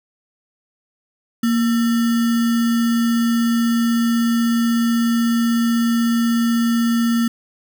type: tone with sample-and-hold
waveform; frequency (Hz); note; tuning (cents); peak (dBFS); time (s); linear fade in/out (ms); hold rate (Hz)
sine; 233.1; A#3; 0; -14; 1.43-7.28; 5; 1575
effects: none